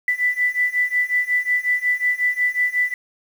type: beating tone pair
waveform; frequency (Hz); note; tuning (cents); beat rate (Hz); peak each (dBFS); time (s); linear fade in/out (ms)
sine; 1981 / 1986.5; B6 / B6; +5 / +10; 5.5; -21 / -20; 0.08-2.94; 2
effects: 7-bit